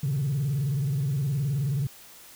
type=tone with vibrato; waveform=sine; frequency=138.5 Hz; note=C#3; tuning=1 cent flat; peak=-22 dBFS; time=0.03-1.87 s; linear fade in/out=5 ms; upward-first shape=square; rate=19 Hz; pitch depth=130 cents each way; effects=tanh soft clip ceiling -21 dBFS + white hiss -49 dBFS RMS until 2.35 s